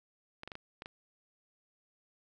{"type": "clicks", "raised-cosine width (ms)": 0.3, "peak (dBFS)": -27, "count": 6, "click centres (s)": [0.434, 0.476, 0.518, 0.554, 0.821, 0.859], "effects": []}